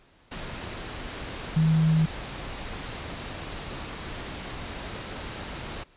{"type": "tone in noise", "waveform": "sine", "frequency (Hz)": 159.1, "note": "D#3", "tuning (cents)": 39, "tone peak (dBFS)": -18, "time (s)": [1.56, 2.06], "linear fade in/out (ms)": 10, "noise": "pink", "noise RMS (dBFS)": -36, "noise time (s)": [0.31, 5.84], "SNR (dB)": 15, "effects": ["pink hiss -59 dBFS RMS until 5.96 s", "resampled to 8000 Hz"]}